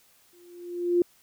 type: tone with exponential growth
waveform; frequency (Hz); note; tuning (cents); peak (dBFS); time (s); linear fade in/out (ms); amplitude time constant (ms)
sine; 350.2; F4; +5; -16; 0.33-1.02; 2; 150
effects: white hiss -61 dBFS RMS until 1.22 s